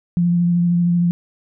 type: tone with vibrato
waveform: sine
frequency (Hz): 173.6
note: F3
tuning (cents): -10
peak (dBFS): -13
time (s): 0.17-1.11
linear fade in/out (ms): 0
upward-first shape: triangle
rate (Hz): 13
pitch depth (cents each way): 21
effects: none